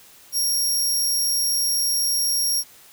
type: tone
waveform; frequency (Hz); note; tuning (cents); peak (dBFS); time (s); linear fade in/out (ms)
20% pulse; 5588; F8; 0; -14; 0.32-2.64; 50
effects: white hiss -49 dBFS RMS until 2.92 s